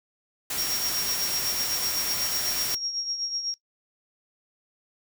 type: noise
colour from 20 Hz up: white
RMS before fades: -30 dBFS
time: 0.5-2.75 s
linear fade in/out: 5 ms
type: tone with tremolo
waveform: sine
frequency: 5588 Hz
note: F8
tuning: in tune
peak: -25 dBFS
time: 0.58-3.54 s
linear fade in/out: 0 ms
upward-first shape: triangle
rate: 8 Hz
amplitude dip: 65%
effects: noise-tail reverb RT60 0.1 s tail -19 dB re dry